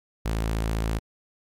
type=tone; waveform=sawtooth; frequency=55 Hz; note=A1; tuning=in tune; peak=-20 dBFS; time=0.25-0.99 s; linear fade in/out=10 ms; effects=MP3 96 kbps